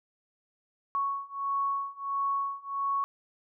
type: beating tone pair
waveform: sine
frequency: 1108.7 / 1110.2 Hz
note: C#6 / C#6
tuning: 0 / +2 cents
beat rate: 1.5 Hz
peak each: -32 / -31 dBFS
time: 0.95-3.04 s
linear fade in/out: 0 ms
effects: none